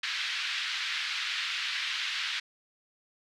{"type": "band-pass noise", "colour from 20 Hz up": "white", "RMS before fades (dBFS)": -33, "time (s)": [0.03, 2.4], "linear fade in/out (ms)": 5, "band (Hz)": [1500, 4000], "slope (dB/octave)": 24, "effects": []}